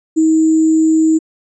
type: tone with sample-and-hold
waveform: sine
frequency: 317.7 Hz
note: D#4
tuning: 36 cents sharp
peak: -8 dBFS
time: 0.16-1.19 s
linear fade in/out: 20 ms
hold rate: 7350 Hz
effects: resampled to 24000 Hz